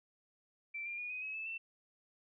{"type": "tone with pitch steps", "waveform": "sine", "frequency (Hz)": [2339, 2392, 2447, 2503, 2560, 2618, 2678], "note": ["D7", "D7", "D#7", "D#7", "D#7", "E7", "E7"], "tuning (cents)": [-8, 31, -29, 10, 49, -13, 27], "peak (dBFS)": -39, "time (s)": [0.74, 1.58], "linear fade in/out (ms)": 10, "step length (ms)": 120, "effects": []}